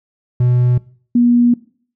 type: tone pair in turn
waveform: triangle / sine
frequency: 123.47 / 240.5 Hz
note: B2 / B3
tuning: 0 / -46 cents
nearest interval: octave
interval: 1154 cents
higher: second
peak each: -8 dBFS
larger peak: neither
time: 0.4-0.78 / 1.15-1.54 s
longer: second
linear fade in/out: 5 ms
effects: noise-tail reverb RT60 0.5 s tail -21 dB re dry